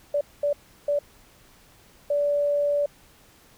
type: tone bursts at uneven times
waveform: sine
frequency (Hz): 579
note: D5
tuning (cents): -25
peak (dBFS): -20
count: 4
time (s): 0.14-0.21 / 0.43-0.53 / 0.88-0.99 / 2.1-2.86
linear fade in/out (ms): 5
effects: pink hiss -55 dBFS RMS until 3.57 s